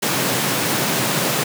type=high-pass noise; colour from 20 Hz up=pink; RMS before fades=-20 dBFS; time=0.02-1.44 s; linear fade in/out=10 ms; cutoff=120 Hz; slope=48 dB/octave; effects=none